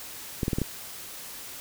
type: clicks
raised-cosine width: 3 ms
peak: -13 dBFS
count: 5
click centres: 0.432 / 0.481 / 0.532 / 0.585 / 0.617 s
effects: white hiss -41 dBFS RMS until 1.6 s